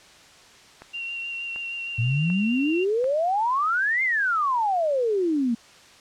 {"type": "click train", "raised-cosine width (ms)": 0.5, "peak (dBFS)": -26, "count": 4, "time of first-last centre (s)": [0.82, 3.042], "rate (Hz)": 1.35}
{"type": "tone with vibrato", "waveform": "sine", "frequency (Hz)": 2756, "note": "F7", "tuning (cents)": -24, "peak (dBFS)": -29, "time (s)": [0.93, 2.85], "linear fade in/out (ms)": 20, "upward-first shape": "sine", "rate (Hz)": 6.4, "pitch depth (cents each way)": 19}
{"type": "exponential two-way sweep", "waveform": "sine", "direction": "up then down", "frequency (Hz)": [109.8, 2140, 223.8], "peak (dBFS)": -20, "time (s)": [1.98, 5.55], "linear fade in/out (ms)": 10, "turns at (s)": 4.03}
{"effects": ["white hiss -50 dBFS RMS until 6 s", "low-pass 6000 Hz 12 dB/octave"]}